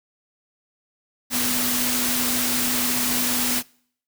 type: tone in noise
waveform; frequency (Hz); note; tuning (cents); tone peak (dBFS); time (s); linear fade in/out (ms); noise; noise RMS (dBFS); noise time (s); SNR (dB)
sine; 246.9; B3; 0; -28; 1.3-3.63; 50; white; -23; 1.3-3.63; -8
effects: noise-tail reverb RT60 0.6 s tail -25 dB re dry